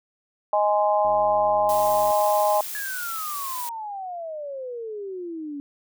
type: chord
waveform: sine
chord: Ab major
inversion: second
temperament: just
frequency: 623 / 830.6 / 1038.3 Hz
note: Eb5 / Ab5 / C6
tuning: +2 / 0 / -14 cents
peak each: -21 / -21 / -26 dBFS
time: 0.53-2.61 s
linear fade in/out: 2 ms
type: click train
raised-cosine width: 2 ms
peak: -31 dBFS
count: 95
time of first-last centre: 1.05-2.109 s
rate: 88.8 Hz
type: noise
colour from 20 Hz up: blue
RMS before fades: -33 dBFS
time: 1.69-3.69 s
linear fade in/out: 0 ms
type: exponential sweep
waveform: sine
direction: down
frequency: 1700 to 279.7 Hz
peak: -30 dBFS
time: 2.75-5.6 s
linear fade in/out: 0 ms
effects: none